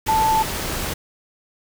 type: tone in noise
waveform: sine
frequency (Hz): 880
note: A5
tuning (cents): 0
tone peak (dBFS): -15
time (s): 0.08-0.43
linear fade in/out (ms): 10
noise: pink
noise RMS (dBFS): -26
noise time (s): 0.06-0.94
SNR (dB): +8
effects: none